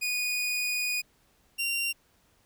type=tone pair in turn; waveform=sawtooth; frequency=2468 / 2765 Hz; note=D#7 / F7; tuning=-15 / -18 cents; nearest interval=major second; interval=197 cents; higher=second; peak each=-24 dBFS; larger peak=neither; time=0.01-1.02 / 1.58-1.93 s; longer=first; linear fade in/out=20 ms; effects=pink hiss -66 dBFS RMS until 2.45 s